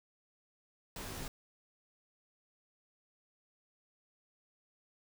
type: noise with comb filter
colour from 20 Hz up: pink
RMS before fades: -43 dBFS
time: 0.96-1.28 s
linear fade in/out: 2 ms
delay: 17 ms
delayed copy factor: -0.9
effects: none